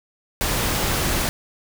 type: noise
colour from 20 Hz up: pink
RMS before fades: -22 dBFS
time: 0.41-1.29 s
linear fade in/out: 0 ms
effects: none